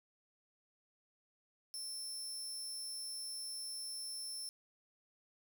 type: tone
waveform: 25% pulse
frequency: 5350 Hz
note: E8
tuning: 25 cents sharp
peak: -37 dBFS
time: 1.74-4.49 s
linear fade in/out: 0 ms
effects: 11-bit